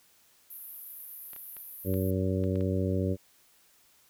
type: band-pass noise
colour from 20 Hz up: pink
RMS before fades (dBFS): -45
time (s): 0.5-2.11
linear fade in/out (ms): 5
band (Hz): 11000 to 15000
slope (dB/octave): 96
type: clicks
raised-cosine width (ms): 0.3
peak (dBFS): -33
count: 7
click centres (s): 1.333 / 1.363 / 1.567 / 1.94 / 2.439 / 2.557 / 2.609
type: harmonic tone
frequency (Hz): 94.2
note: F#2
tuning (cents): +32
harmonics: 1 / 2 / 3 / 4 / 5 / 6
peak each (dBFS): -29 / -32 / -34 / -35 / -36 / -37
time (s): 1.84-3.17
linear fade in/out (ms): 50
effects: white hiss -63 dBFS RMS until 4.09 s